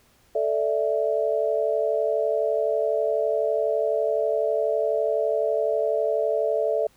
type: chord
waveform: sine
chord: A suspended fourth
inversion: none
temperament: equal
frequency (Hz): 440 / 587.3 / 659.3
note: A4 / D5 / E5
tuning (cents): 0 / 0 / 0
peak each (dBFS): -25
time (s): 0.35-6.87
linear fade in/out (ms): 5
effects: pink hiss -60 dBFS RMS until 6.96 s